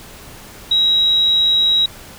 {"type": "tone", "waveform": "sine", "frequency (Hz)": 3845, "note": "B7", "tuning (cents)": -47, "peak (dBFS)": -11, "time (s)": [0.71, 1.86], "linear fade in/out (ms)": 5, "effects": ["pink hiss -38 dBFS RMS until 2.18 s"]}